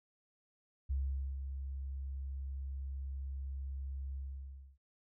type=tone with ADSR envelope; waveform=sine; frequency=67.7 Hz; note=C#2; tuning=40 cents flat; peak=-31 dBFS; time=0.89-4.78 s; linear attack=18 ms; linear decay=460 ms; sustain=-7 dB; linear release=620 ms; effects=none